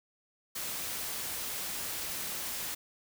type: noise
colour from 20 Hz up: white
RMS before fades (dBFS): -37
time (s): 0.55-2.75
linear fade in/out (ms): 10
effects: none